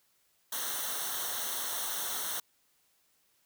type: noise with comb filter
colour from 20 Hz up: white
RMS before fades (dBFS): -35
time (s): 0.52-2.4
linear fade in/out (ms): 5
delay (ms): 0.41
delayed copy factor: -0.8
effects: white hiss -71 dBFS RMS until 3.45 s